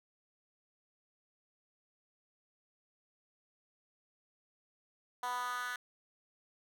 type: tone with high-pass filter sweep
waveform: 10% pulse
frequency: 246.9 Hz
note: B3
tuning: in tune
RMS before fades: -38 dBFS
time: 5.23-5.76 s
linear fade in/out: 2 ms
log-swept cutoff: 870 to 1600 Hz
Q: 3.3
effects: none